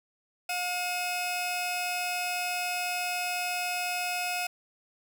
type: tone pair together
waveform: sawtooth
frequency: 716 / 2550 Hz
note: F5 / D#7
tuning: +43 / +42 cents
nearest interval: octave + minor seventh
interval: 2199 cents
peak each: -28 / -29 dBFS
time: 0.49-4.47 s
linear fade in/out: 5 ms
effects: none